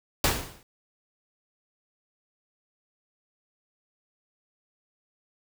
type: noise with exponential decay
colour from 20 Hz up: pink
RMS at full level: -19 dBFS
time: 0.24-0.63 s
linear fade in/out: 2 ms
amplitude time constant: 84 ms
effects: none